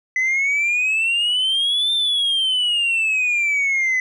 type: exponential two-way sweep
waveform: sine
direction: up then down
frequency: 2010 to 3597 to 2010 Hz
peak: -14 dBFS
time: 0.16-4 s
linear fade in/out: 2 ms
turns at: 1.93 s
effects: tanh soft clip ceiling -15 dBFS